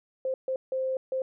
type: tone bursts at uneven times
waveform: sine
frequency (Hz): 523.3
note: C5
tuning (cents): 0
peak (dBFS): -26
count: 4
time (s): 0.25-0.34 / 0.48-0.56 / 0.72-0.97 / 1.12-1.22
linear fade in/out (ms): 2
effects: none